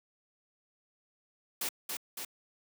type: noise with echo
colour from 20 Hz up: white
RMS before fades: -34 dBFS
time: 1.61-1.69 s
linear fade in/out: 5 ms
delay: 280 ms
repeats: 2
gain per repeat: -3 dB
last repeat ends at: 2.25 s
effects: high-pass 200 Hz 12 dB/octave